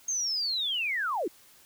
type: linear sweep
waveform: sine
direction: down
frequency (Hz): 6470 to 285.4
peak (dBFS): -27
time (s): 0.08-1.28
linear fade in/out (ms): 5
effects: white hiss -57 dBFS RMS until 1.65 s